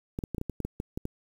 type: clicks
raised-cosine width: 3 ms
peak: -19 dBFS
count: 11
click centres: 0.189 / 0.238 / 0.347 / 0.382 / 0.414 / 0.497 / 0.603 / 0.65 / 0.801 / 0.975 / 1.054 s
effects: 8-bit